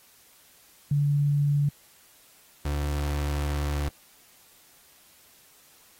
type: tone pair in turn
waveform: sine / 35% pulse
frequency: 144.2 / 72.66 Hz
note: D3 / D2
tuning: -31 / -18 cents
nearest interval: octave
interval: 1187 cents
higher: first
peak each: -20 / -24 dBFS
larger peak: first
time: 0.91-1.69 / 2.65-3.89 s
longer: second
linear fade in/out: 5 ms
effects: white hiss -57 dBFS RMS until 5.99 s + AAC 48 kbps